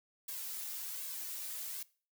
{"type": "noise with flanger", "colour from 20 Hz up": "blue", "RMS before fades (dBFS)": -42, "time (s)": [0.28, 1.83], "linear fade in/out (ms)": 5, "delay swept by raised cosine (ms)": [1.8, 3.4], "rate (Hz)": 1.3, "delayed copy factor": 0.7, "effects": ["noise-tail reverb RT60 0.4 s tail -21 dB re dry"]}